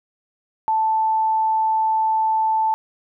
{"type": "tone", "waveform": "sine", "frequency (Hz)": 880, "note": "A5", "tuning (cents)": 0, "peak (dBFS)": -16, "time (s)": [0.68, 2.74], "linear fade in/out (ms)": 0, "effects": []}